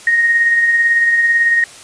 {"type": "tone with tremolo", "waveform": "sine", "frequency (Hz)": 1864.7, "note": "A#6", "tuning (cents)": 0, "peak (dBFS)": -8, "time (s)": [0.07, 1.64], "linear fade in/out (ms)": 2, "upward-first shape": "sine", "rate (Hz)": 18, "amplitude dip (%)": 35, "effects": ["white hiss -37 dBFS RMS until 1.83 s", "resampled to 22050 Hz"]}